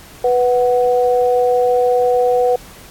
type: tone pair together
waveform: sine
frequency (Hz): 493.9 / 740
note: B4 / F#5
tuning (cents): 0 / 0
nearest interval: perfect fifth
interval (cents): 700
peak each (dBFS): -12 / -17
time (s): 0.24-2.56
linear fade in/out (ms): 5
effects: pink hiss -40 dBFS RMS until 2.9 s + AAC 64 kbps